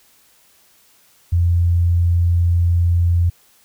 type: tone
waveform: sine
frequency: 86.3 Hz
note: F2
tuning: 20 cents flat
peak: -12 dBFS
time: 1.32-3.3 s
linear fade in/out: 10 ms
effects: white hiss -54 dBFS RMS until 3.64 s